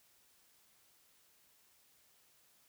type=silence; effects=white hiss -69 dBFS RMS until 2.68 s